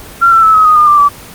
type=tone with pitch steps; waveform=sine; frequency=1373 / 1339.3 / 1306.5 / 1274.4 / 1243.1 / 1212.7 / 1182.9 / 1153.9 Hz; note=F6 / E6 / E6 / D#6 / D#6 / D#6 / D6 / D6; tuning=-30 / +27 / -16 / +41 / -2 / -45 / +12 / -31 cents; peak=-3 dBFS; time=0.21-1.09 s; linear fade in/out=20 ms; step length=110 ms; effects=pink hiss -31 dBFS RMS until 1.34 s + Opus 24 kbps